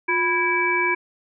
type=harmonic tone with a mistuned harmonic; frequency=329.6 Hz; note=E4; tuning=in tune; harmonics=1 / 3 / 5 / 7; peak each=-26 / -24 / -26 / -21 dBFS; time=0.08-0.95 s; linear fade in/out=10 ms; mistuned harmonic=1; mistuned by=+130 cents; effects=none